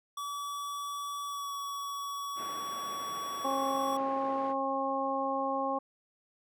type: tone with pitch glide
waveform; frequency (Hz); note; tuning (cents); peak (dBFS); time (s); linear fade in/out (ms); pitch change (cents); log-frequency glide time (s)
square; 1145 to 1128.6; D6 to C#6; -44 to +31; -36; 0.17-3.97; 5; -25; 1.25-1.53
type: band-pass noise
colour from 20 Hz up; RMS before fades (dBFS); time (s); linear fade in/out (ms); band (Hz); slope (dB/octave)
pink; -47; 2.35-4.55; 50; 300 to 1700; 12
type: harmonic tone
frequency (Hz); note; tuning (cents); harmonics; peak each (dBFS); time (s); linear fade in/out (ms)
270.6; C#4; -42; 1 / 2 / 3 / 4; -37 / -34 / -34 / -34; 3.44-5.79; 10
effects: none